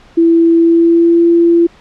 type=tone with pitch glide; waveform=sine; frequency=332.9 to 339.3 Hz; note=E4 to F4; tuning=+17 to -50 cents; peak=-5 dBFS; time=0.17-1.67 s; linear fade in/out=10 ms; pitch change=+33 cents; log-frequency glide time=0.57-1.25 s; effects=pink hiss -43 dBFS RMS until 1.8 s + low-pass 4000 Hz 12 dB/octave